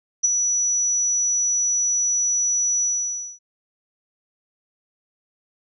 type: tone with ADSR envelope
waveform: sine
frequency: 5900 Hz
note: F#8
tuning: 6 cents flat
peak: -12 dBFS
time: 0.23-3.39 s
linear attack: 18 ms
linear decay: 17 ms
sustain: -6 dB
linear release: 560 ms
effects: none